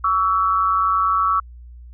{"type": "tone pair together", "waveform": "sine", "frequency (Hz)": [1131, 1319.5], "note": ["C#6", "E6"], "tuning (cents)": [34, 1], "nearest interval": "minor third", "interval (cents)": 267, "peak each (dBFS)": -18, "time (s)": [0.04, 1.4], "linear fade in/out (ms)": 5, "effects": ["added 60 Hz sine -37 dBFS peak until 1.93 s"]}